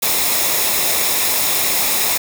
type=noise with comb filter; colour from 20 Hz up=white; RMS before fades=-17 dBFS; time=0.02-2.18 s; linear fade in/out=10 ms; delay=0.66 ms; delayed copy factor=-0.5; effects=none